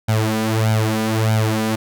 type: tone with flanger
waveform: sawtooth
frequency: 109.9 Hz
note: A2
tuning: 2 cents flat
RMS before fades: -18 dBFS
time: 0.08-1.76 s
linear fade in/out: 10 ms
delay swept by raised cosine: 1.3 to 4.1 ms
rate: 1.6 Hz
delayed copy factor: +0.85
effects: none